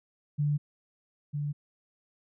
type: tone pair in turn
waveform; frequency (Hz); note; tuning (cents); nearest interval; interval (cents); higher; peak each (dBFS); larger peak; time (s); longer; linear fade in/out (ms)
sine; 146.83 / 146.13; D3 / D3; 0 / -8; unison; 8; first; -24 / -29; first; 0.38-0.58 / 1.33-1.53; neither; 20
effects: none